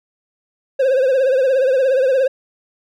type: tone with vibrato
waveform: triangle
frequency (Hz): 526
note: C5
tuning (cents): +9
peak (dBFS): -10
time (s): 0.79-2.28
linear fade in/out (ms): 10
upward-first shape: triangle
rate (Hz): 17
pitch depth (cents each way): 100
effects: none